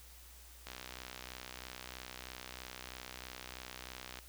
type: click train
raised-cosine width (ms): 0.2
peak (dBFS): -27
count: 223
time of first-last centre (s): 0.67-4.188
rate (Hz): 63.1
effects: added 60 Hz sine -56 dBFS peak until 4.28 s + white hiss -58 dBFS RMS until 4.28 s